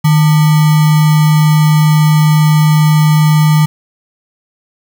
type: tone with sample-and-hold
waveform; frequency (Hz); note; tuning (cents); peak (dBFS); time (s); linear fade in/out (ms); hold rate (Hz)
sine; 153.7; D#3; -21; -5; 0.04-3.66; 10; 1050
effects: none